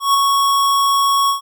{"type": "tone with ADSR envelope", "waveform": "square", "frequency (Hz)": 1108.7, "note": "C#6", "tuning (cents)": 0, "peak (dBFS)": -10, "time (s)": [0, 1.41], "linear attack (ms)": 140, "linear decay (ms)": 11, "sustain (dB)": -3, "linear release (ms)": 120, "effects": []}